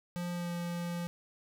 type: tone with pitch glide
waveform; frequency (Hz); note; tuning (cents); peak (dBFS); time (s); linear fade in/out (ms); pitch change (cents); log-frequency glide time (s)
square; 175.2 to 172.99; F3 to F3; +6 to -16; -35; 0.16-1.07; 0; -22; 0.32-0.52
effects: none